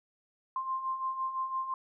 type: beating tone pair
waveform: sine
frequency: 1046.5 / 1052.4 Hz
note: C6 / C6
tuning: 0 / +10 cents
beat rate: 5.9 Hz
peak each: -39 / -32 dBFS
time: 0.56-1.74 s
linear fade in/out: 2 ms
effects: none